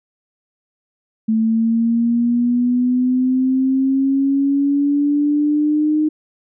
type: linear sweep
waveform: sine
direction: up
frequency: 220 to 307.8 Hz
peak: -13 dBFS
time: 1.28-6.09 s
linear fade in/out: 10 ms
effects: none